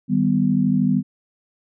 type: chord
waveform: sine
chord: Eb augmented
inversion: none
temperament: equal with one note detuned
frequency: 155.56 / 196 / 248.9 Hz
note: Eb3 / G3 / B3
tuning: 0 / 0 / +14 cents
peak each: -22 / -19 / -19 dBFS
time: 0.08-1.03 s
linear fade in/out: 50 ms
effects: none